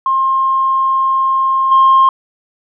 sine tone with level steps, 1064 Hz, C6, 29 cents sharp, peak -10 / -4 dBFS, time 0.06-2.09 s, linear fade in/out 2 ms, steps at 1.71 s, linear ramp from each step 10 ms, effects tanh soft clip ceiling -2 dBFS

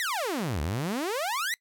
sawtooth exponential two-way sweep, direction down then up, 2038 to 69.3 to 2038 Hz, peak -24 dBFS, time 0-1.54 s, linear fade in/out 0 ms, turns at 0.61 s, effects noise-tail reverb RT60 0.1 s tail -22 dB re dry

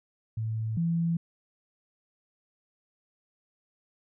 sine tone pair in turn, 110.8 / 167.67 Hz, A2 / E3, +13 / +30 cents, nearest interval perfect fifth, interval 717 cents, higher second, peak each -28 / -24 dBFS, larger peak second, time 0.37-0.77 / 0.77-1.17 s, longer neither, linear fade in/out 5 ms, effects none

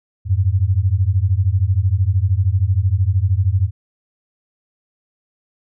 sine beating tone pair, 88.7 / 101.7 Hz, F2 / G#2, +27 / -36 cents, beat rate 13 Hz, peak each -16 dBFS, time 0.25-3.71 s, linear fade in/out 50 ms, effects none

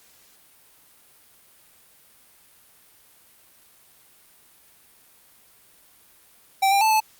square tone with pitch steps, 777 / 796 / 878 / 870 Hz, G5 / G5 / A5 / A5, -16 / +26 / -4 / -20 cents, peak -17 dBFS, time 6.62-7.004 s, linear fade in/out 10 ms, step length 96 ms, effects white hiss -55 dBFS RMS until 7.19 s + Opus 48 kbps

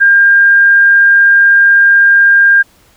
sine tone, 1604 Hz, G6, 39 cents sharp, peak -3 dBFS, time 0-2.63 s, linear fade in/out 20 ms, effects pink hiss -48 dBFS RMS until 2.96 s

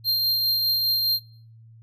square tone with tremolo, 4186 Hz, C8, in tune, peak -19 dBFS, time 0.04-1.2 s, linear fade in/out 50 ms, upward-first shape triangle, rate 4.9 Hz, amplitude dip 30%, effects noise-tail reverb RT60 0.6 s tail -25 dB re dry + added 113 Hz sine -46 dBFS peak until 1.82 s

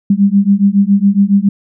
sine beating tone pair, 196 / 203.2 Hz, G3 / G#3, 0 / -38 cents, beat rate 7.2 Hz, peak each -10 dBFS, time 0.1-1.49 s, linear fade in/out 5 ms, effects none

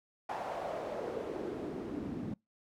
pink noise with band-pass filter sweep, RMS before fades -39 dBFS, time 0.29-2.34 s, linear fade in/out 5 ms, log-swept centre 820 to 220 Hz, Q 2.8, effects noise-tail reverb RT60 0.2 s tail -26 dB re dry

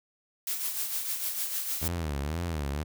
blue noise with tremolo, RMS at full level -30 dBFS, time 0.47-1.88 s, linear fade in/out 2 ms, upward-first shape triangle, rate 6.6 Hz, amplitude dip 55%
sawtooth tone with vibrato, 77.78 Hz, D#2, in tune, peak -26 dBFS, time 1.81-2.84 s, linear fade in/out 20 ms, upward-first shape sine, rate 2 Hz, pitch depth 200 cents each way
effects none

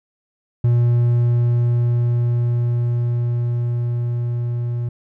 triangle tone with level ramp, 119.8 Hz, A#2, 48 cents sharp, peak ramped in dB -10 to -18 dBFS, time 0.64-4.89 s, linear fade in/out 5 ms, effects none

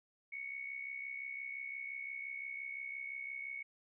sine tone with amplitude modulation, 2217 Hz, C#7, in tune, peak -38 dBFS, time 0.32-3.63 s, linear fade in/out 10 ms, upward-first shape sine, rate 65.8 Hz, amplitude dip 65%, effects none

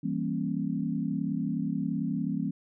sine chord, E diminished seventh, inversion none, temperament equal with one note detuned, 164.81 / 196 / 233.1 / 271.9 Hz, E3 / G3 / Bb3 / Db4, 0 / 0 / 0 / -33 cents, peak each -33 dBFS, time 0.03-2.51 s, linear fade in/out 10 ms, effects none

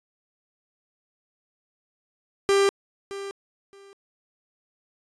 45% pulse tone with echo, 395.9 Hz, G4, 17 cents sharp, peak -17 dBFS, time 2.49-2.69 s, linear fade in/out 0 ms, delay 620 ms, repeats 2, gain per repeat -15 dB, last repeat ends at 3.93 s, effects resampled to 22050 Hz

